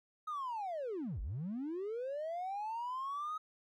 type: linear two-way sweep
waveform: triangle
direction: down then up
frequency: 1272 to 41.33 to 1272 Hz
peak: -34 dBFS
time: 0.27-3.38 s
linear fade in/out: 10 ms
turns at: 1.21 s
effects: tanh soft clip ceiling -33 dBFS